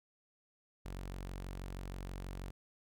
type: tone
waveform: sawtooth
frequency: 46.25 Hz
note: F#1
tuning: in tune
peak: -38 dBFS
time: 0.85-2.51 s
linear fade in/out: 10 ms
effects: none